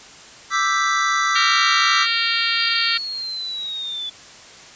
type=chord; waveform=square; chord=E minor seventh; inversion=third; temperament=equal; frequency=1174.7 / 1318.5 / 1568 / 1975.5 Hz; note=D6 / E6 / G6 / B6; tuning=0 / 0 / 0 / 0 cents; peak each=-23 / -22 / -27 / -23 dBFS; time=0.5-2.07 s; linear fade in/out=50 ms
type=harmonic tone; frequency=460.5 Hz; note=A#4; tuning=21 cents flat; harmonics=3 / 4 / 5 / 6 / 7 / 8 / 9 / 10; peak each=-26 / -26 / -26 / -26 / -26 / -26 / -26 / -26 dBFS; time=1.35-2.98 s; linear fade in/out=10 ms
type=linear sweep; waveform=sine; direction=down; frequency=4713 to 3452 Hz; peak=-25 dBFS; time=2.59-4.1 s; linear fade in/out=10 ms
effects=white hiss -42 dBFS RMS until 4.75 s + resampled to 16000 Hz